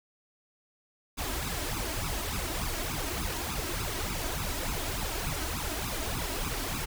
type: noise with flanger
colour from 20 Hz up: pink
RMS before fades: -33 dBFS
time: 1.17-6.86 s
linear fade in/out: 20 ms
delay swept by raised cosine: 0.78 to 3.18 ms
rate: 3.4 Hz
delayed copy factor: +0.85
effects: none